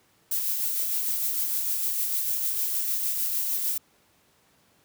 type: noise with tremolo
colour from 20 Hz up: violet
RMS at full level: -26 dBFS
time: 0.31-3.78 s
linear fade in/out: 5 ms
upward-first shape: sine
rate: 6.6 Hz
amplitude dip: 30%
effects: pink hiss -63 dBFS RMS until 4.84 s + high-pass 100 Hz 12 dB/octave